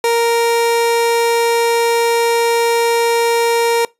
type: tone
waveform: 30% pulse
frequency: 466.2 Hz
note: A#4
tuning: in tune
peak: -9 dBFS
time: 0.04-3.85 s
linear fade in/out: 2 ms
effects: noise-tail reverb RT60 0.2 s tail -23 dB re dry + resampled to 32000 Hz